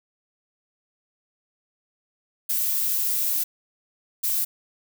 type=noise bursts at uneven times; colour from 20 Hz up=violet; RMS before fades=-24 dBFS; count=2; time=2.49-3.44 / 4.23-4.45 s; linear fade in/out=10 ms; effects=none